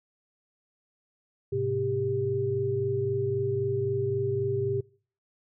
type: tone cluster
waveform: sine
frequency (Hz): 105.7 / 129.5 / 396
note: G#2 / C3 / G4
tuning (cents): +31 / -17 / +18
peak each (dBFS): -33 / -32 / -27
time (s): 1.52-4.81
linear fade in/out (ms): 10
effects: noise-tail reverb RT60 0.5 s tail -25 dB re dry